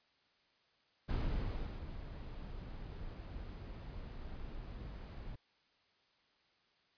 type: noise with ADSR envelope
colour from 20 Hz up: brown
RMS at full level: -35 dBFS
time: 1.08-5.36 s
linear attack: 21 ms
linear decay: 740 ms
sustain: -11 dB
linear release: 14 ms
effects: white hiss -73 dBFS RMS until 6.97 s + resampled to 11025 Hz